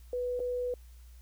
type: tone with dropouts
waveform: sine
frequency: 493.9 Hz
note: B4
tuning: in tune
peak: -30 dBFS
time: 0.13-0.74 s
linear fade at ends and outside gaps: 2 ms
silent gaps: 0.394-0.401 s
effects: added 60 Hz sine -49 dBFS peak until 1.21 s + white hiss -65 dBFS RMS until 1.21 s